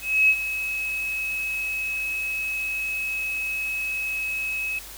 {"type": "tone with ADSR envelope", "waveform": "sine", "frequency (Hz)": 2566, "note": "E7", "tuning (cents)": -47, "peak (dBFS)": -13, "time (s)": [0.01, 4.79], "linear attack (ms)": 280, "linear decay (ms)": 61, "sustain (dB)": -12, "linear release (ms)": 5, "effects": ["added 50 Hz sine -47 dBFS peak until 4.97 s", "white hiss -41 dBFS RMS until 4.97 s"]}